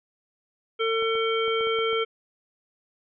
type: harmonic tone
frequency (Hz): 450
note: A4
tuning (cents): +39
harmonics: 1 / 3 / 5 / 7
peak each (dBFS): -24 / -29 / -31 / -32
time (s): 0.79-2.05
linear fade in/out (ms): 20
type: clicks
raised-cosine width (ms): 1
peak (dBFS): -28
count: 7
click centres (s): 1.025 / 1.154 / 1.48 / 1.609 / 1.671 / 1.788 / 1.93
effects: none